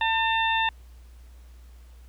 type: harmonic tone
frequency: 899 Hz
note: A5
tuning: 37 cents sharp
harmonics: 1 / 2 / 3 / 4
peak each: -24 / -27 / -29 / -30 dBFS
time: 0.01-0.69 s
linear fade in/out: 2 ms
effects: added 60 Hz sine -45 dBFS peak until 2.08 s + pink hiss -61 dBFS RMS until 2.08 s